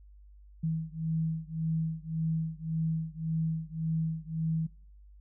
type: beating tone pair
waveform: sine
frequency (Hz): 160.2 / 162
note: E3 / E3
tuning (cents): -49 / -30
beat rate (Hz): 1.8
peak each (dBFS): -32 / -33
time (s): 0.63-4.67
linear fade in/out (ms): 10
effects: noise-tail reverb RT60 0.6 s tail -24 dB re dry + added 50 Hz sine -51 dBFS peak until 5.2 s